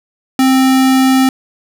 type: tone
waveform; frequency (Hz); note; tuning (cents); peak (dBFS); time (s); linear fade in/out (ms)
square; 262.7; C4; +7; -8; 0.39-1.29; 2
effects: none